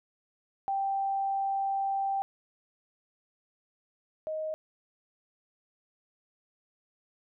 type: tone pair in turn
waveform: sine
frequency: 784 / 625.5 Hz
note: G5 / D#5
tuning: 0 / +9 cents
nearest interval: major third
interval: 391 cents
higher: first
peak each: -27 / -31 dBFS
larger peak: first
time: 0.68-2.22 / 4.27-4.54 s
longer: first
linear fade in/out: 0 ms
effects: none